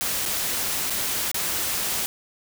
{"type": "noise with dropouts", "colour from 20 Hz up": "white", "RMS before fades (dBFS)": -26, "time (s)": [0.01, 2.06], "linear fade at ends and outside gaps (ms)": 0, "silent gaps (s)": [[0.254, 0.26], [0.899, 0.905], [1.315, 1.344]], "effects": []}